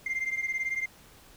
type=beating tone pair; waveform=sine; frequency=2093 / 2111 Hz; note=C7 / C7; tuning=0 / +15 cents; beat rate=18 Hz; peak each=-29 / -31 dBFS; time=0.06-0.86 s; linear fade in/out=5 ms; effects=tanh soft clip ceiling -25 dBFS + pink hiss -55 dBFS RMS until 1.36 s